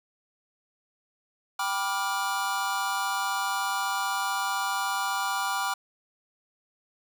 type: chord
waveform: square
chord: G dominant seventh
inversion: none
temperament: just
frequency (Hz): 784 / 980 / 1176 / 1411.2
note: G5 / B5 / D6 / F6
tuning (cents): 0 / -14 / +2 / +18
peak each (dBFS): -33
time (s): 1.59-5.74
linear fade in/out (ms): 5
effects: none